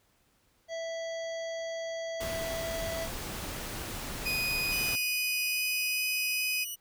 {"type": "harmonic tone", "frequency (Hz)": 659.3, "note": "E5", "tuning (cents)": 0, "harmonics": [1, 3, 5, 7, 9, 10], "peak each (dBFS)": [-34, -44, -48, -51, -53, -54], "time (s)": [0.68, 3.09], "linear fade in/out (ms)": 50}
{"type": "noise", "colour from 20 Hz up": "pink", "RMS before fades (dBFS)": -38, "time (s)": [2.2, 4.96], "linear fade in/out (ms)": 10}
{"type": "tone with pitch glide", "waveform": "30% pulse", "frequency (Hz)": [2489, 2508], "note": ["D#7", "D#7"], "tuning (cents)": [0, 13], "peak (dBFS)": -26, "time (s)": [4.25, 6.65], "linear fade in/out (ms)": 20, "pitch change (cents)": 13, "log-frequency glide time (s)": [5.18, 6.1]}
{"type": "tone with vibrato", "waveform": "5% pulse", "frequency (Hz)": 2960, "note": "F#7", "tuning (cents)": 0, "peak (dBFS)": -28, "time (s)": [4.71, 6.76], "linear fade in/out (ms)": 20, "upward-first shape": "triangle", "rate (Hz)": 2.4, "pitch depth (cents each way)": 15}
{"effects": ["pink hiss -69 dBFS RMS until 6.8 s"]}